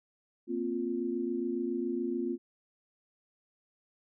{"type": "chord", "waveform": "sine", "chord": "Bb suspended second", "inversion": "none", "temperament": "equal with one note detuned", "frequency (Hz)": [234.4, 261.6, 349.2], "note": ["Bb3", "C4", "F4"], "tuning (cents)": [10, 0, 0], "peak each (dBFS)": [-36, -35, -33], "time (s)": [0.47, 2.38], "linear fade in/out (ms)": 50, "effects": []}